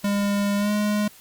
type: tone with pitch glide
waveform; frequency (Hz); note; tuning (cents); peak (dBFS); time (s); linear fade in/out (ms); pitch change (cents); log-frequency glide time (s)
square; 202.4 to 208.7; G#3 to G#3; -44 to +9; -21; 0.04-1.08; 5; +53; 0.57-0.71
effects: white hiss -49 dBFS RMS until 1.2 s + Opus 48 kbps